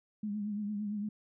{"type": "tone with vibrato", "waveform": "sine", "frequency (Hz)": 207.7, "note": "G#3", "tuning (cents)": 0, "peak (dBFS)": -33, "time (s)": [0.23, 1.09], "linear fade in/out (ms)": 5, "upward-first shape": "triangle", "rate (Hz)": 8.8, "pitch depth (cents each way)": 62, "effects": []}